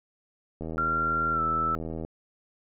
click train, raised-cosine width 2 ms, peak -22 dBFS, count 117, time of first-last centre 0.61-2.049 s, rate 80.6 Hz
sine tone with pitch glide, 1376 to 1319.9 Hz, F6 to E6, -26 to +2 cents, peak -24 dBFS, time 0.78-1.75 s, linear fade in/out 0 ms, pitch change -72 cents, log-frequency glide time 1.33-1.41 s
effects none

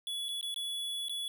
square tone with dropouts, 3403 Hz, G#7, 41 cents sharp, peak -35 dBFS, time 0.07-1.28 s, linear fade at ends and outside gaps 1 ms, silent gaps 0.285-0.289 / 0.411-0.428 / 0.543-0.561 / 1.084-1.095 s, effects none

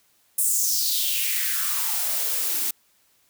blue noise with high-pass filter sweep, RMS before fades -24 dBFS, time 0.38-2.71 s, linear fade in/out 5 ms, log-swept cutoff 9400 to 240 Hz, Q 3.8, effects white hiss -63 dBFS RMS until 3.29 s

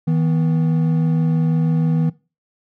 triangle tone pair together, 160.64 / 246.9 Hz, E3 / B3, -44 / 0 cents, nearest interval perfect fifth, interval 744 cents, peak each -13 / -22 dBFS, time 0.07-2.1 s, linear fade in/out 10 ms, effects noise-tail reverb RT60 0.3 s tail -20 dB re dry

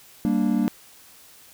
triangle chord, G minor, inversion none, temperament equal, 196 / 233.1 / 293.7 Hz, G3 / Bb3 / D4, 0 / 0 / 0 cents, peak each -22 / -20 / -23 dBFS, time 0.25-0.68 s, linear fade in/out 0 ms, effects white hiss -50 dBFS RMS until 1.53 s

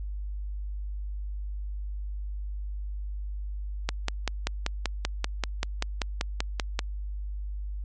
click train, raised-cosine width 0.2 ms, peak -9 dBFS, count 16, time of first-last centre 3.89-6.791 s, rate 5.17 Hz, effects added 50 Hz sine -31 dBFS peak until 7.84 s + MP3 48 kbps

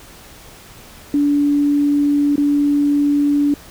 sine tone with dropouts, 288.6 Hz, D4, 30 cents flat, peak -12 dBFS, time 1.14-3.54 s, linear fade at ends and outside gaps 2 ms, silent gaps 2.358-2.379 s, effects pink hiss -41 dBFS RMS until 3.7 s

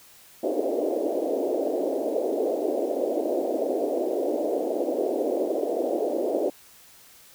white band-pass noise, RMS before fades -26 dBFS, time 0.43-6.5 s, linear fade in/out 5 ms, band 280 to 640 Hz, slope 48 dB/octave, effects white hiss -52 dBFS RMS until 7.34 s

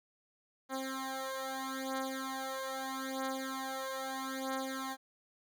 10% pulse beating tone pair, 264.8 / 265.58 Hz, C4 / C4, +21 / +26 cents, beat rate 0.78 Hz, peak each -32 / -31 dBFS, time 0.69-4.97 s, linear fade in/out 50 ms, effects none

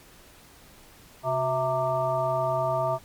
harmonic tone with a mistuned harmonic, 130.81 Hz, C3, in tune, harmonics 1 / 3 / 5 / 7 / 9, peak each -32 / -37 / -25 / -30 / -31 dBFS, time 1.23-2.99 s, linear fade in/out 50 ms, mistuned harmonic 3, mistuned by -100 cents, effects pink hiss -52 dBFS RMS until 3.04 s + MP3 96 kbps

